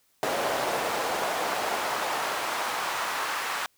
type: noise with high-pass filter sweep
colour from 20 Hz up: brown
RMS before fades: -29 dBFS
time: 0.23-3.66 s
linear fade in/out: 0 ms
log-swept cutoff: 560 to 1200 Hz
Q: 1.4
effects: white hiss -67 dBFS RMS until 3.77 s